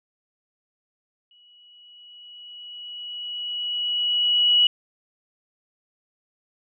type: tone with exponential growth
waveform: sine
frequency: 2927 Hz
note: F#7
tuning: 19 cents flat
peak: -13 dBFS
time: 1.31-4.67 s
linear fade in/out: 2 ms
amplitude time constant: 730 ms
effects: none